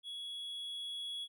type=tone with level ramp; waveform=triangle; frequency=3356 Hz; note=G#7; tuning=17 cents sharp; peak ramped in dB=-40 to -37 dBFS; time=0.03-1.28 s; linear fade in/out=50 ms; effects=none